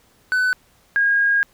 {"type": "tone pair in turn", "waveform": ["triangle", "sine"], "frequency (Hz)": [1503, 1630.2], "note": ["F#6", "G#6"], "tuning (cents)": [27, -33], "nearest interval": "minor second", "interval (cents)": 140, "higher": "second", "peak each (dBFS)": -14, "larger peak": "neither", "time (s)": [[0.32, 0.53], [0.96, 1.43]], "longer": "second", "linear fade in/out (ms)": 0, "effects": ["pink hiss -57 dBFS RMS until 1.53 s"]}